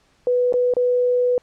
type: tone with dropouts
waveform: sine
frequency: 493.9 Hz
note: B4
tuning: in tune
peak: -15 dBFS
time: 0.27-1.38 s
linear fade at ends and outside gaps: 1 ms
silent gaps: 0.525-0.539 / 0.738-0.767 s
effects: pink hiss -60 dBFS RMS until 1.42 s + low-pass 7000 Hz 12 dB/octave